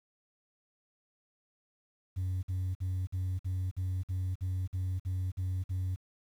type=tone bursts; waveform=sine; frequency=92.6 Hz; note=F#2; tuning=2 cents sharp; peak=-28 dBFS; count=12; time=2.16-5.961 s; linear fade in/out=20 ms; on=270 ms; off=51 ms; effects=tanh soft clip ceiling -29 dBFS + 10-bit